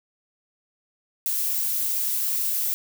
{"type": "noise", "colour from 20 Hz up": "violet", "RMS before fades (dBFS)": -25, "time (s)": [1.26, 2.74], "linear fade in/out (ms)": 0, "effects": []}